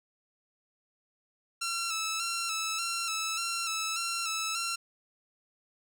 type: tone with vibrato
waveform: 10% pulse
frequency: 1336 Hz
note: E6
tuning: 23 cents sharp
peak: -22 dBFS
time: 1.61-4.76 s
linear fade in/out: 10 ms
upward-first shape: square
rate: 1.7 Hz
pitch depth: 36 cents each way
effects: none